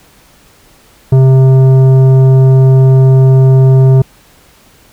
sine tone with tanh clipping, 132 Hz, C3, 16 cents sharp, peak -4 dBFS, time 1.12-4.02 s, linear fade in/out 5 ms, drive 11 dB, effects pink hiss -44 dBFS RMS until 4.92 s

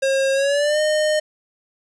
square tone with pitch glide, 539 to 612 Hz, C#5 to D#5, -49 to -29 cents, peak -17 dBFS, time 0.02-1.2 s, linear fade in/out 10 ms, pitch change +220 cents, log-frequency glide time 0.33-0.8 s, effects resampled to 22050 Hz + 8-bit

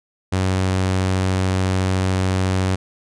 sawtooth tone, 93.8 Hz, F#2, 24 cents sharp, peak -13 dBFS, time 0.32-2.76 s, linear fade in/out 10 ms, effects resampled to 22050 Hz

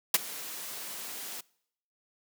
white noise with ADSR envelope, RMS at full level -19 dBFS, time 0.14-1.41 s, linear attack 4 ms, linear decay 26 ms, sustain -21 dB, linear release 8 ms, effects noise-tail reverb RT60 0.7 s tail -24 dB re dry + high-pass 200 Hz 12 dB/octave

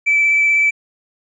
triangle tone with vibrato, 2316 Hz, D7, 25 cents flat, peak -8 dBFS, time 0.06-0.71 s, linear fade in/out 20 ms, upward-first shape sine, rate 16 Hz, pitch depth 12 cents each way, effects tanh soft clip ceiling -8 dBFS + resampled to 22050 Hz

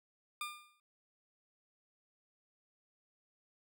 20% pulse tone with exponential decay, 1203 Hz, D6, 41 cents sharp, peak -31 dBFS, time 0.41-0.8 s, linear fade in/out 2 ms, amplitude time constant 84 ms, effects none

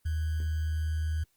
sine tone with sample-and-hold, 78.5 Hz, D#2, 16 cents sharp, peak -27 dBFS, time 0.05-1.24 s, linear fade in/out 10 ms, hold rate 1575 Hz, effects white hiss -72 dBFS RMS until 1.36 s + Opus 24 kbps

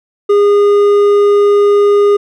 triangle tone with hard clipping, 408.4 Hz, G#4, 29 cents flat, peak -7 dBFS, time 0.29-2.17 s, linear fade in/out 10 ms, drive 9 dB, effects none

